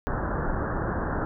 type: low-pass noise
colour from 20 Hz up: pink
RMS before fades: -28 dBFS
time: 0.07-1.25 s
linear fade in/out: 0 ms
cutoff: 1700 Hz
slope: 96 dB/octave
effects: none